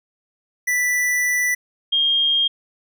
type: tone pair in turn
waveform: square / sine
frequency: 1975.5 / 3224 Hz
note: B6 / G7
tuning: 0 / +48 cents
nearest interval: minor sixth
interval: 848 cents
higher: second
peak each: -18 / -15 dBFS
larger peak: second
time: 0.67-1.55 / 1.92-2.48 s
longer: first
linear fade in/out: 10 ms
effects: none